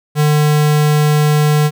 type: tone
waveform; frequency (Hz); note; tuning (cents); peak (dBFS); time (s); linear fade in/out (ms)
square; 150; D3; +37; -10; 0.15-1.71; 50
effects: none